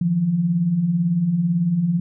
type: beating tone pair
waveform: sine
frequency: 155.56 / 173.56 Hz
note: D#3 / F3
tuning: 0 / -10 cents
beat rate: 18 Hz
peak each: -26 / -17 dBFS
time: 0.01-2 s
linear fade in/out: 5 ms
effects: none